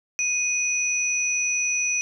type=tone pair together; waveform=sine; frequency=2489 / 5920 Hz; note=D#7 / F#8; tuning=0 / 0 cents; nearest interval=octave + minor third; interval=1500 cents; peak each=-24 dBFS; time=0.19-2.01 s; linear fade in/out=0 ms; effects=none